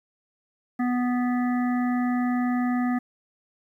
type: harmonic tone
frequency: 246.9 Hz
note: B3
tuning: in tune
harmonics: 1 / 3 / 5 / 7 / 8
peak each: -22 / -32 / -36 / -39 / -40 dBFS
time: 0.79-2.99 s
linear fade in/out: 10 ms
effects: 10-bit